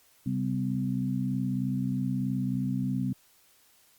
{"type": "tone cluster", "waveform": "sine", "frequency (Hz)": [132.9, 196.1, 254.9], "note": ["C3", "G3", "C4"], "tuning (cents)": [27, 1, -45], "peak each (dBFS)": -31, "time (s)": [0.26, 3.13], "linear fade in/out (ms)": 5, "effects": ["white hiss -62 dBFS RMS until 3.98 s", "Opus 48 kbps"]}